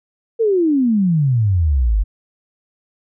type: exponential sweep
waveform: sine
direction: down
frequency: 470.2 to 46.25 Hz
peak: -12 dBFS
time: 0.39-2.04 s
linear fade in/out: 20 ms
effects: none